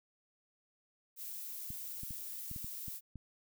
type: noise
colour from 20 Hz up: violet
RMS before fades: -44 dBFS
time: 1.16-3.01 s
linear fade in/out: 50 ms
type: clicks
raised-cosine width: 5 ms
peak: -34 dBFS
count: 8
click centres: 1.705 / 2.034 / 2.108 / 2.514 / 2.562 / 2.645 / 2.882 / 3.157 s
effects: none